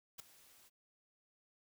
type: noise with ADSR envelope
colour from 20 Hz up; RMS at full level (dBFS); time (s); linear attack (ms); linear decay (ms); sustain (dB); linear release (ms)
white; -45; 0.18-0.7; 18; 5; -19; 27
effects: none